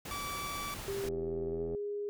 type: noise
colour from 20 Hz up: pink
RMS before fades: -43 dBFS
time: 0.05-1.09 s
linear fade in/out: 5 ms
type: tone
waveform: sawtooth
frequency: 1155 Hz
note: D6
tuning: 29 cents flat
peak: -34 dBFS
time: 0.11-0.74 s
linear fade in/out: 0 ms
type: tone with pitch glide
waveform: sine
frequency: 395.7 to 410.6 Hz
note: G4 to G#4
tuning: +16 to -20 cents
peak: -34 dBFS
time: 0.88-2.09 s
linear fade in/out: 0 ms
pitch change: +64 cents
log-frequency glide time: 1.45-1.67 s
type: click train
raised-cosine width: 2 ms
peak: -29 dBFS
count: 60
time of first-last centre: 1.04-1.748 s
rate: 83.3 Hz
effects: none